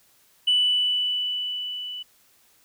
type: tone with level ramp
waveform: sine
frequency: 2975 Hz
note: F#7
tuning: 9 cents sharp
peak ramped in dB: -15 to -32 dBFS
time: 0.47-2.03 s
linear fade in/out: 10 ms
effects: tanh soft clip ceiling -13 dBFS + white hiss -60 dBFS RMS until 2.64 s